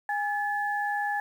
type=tone pair together; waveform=sine; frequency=821 / 1722.1 Hz; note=G#5 / A6; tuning=-20 / -38 cents; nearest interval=octave + minor second; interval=1282 cents; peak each=-28 / -30 dBFS; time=0.09-1.2 s; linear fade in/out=2 ms; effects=9-bit